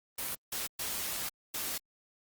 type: noise bursts at uneven times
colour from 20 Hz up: white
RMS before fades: -36 dBFS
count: 4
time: 0.18-0.35 / 0.52-0.67 / 0.79-1.29 / 1.54-1.78 s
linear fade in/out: 5 ms
effects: Opus 32 kbps